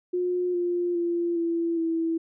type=tone with pitch steps; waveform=sine; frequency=358.8 / 351 / 343.4 / 335.9 / 328.6 Hz; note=F4 / F4 / F4 / E4 / E4; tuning=+47 / +9 / -29 / +33 / -5 cents; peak=-23 dBFS; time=0.13-2.18 s; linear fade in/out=10 ms; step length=410 ms; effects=none